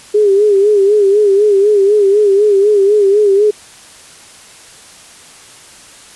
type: tone with vibrato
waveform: sine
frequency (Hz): 406.4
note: G#4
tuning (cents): -38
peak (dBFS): -6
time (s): 0.14-3.51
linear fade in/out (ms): 10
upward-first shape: sine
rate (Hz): 4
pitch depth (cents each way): 80
effects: white hiss -38 dBFS RMS until 6.15 s + resampled to 24000 Hz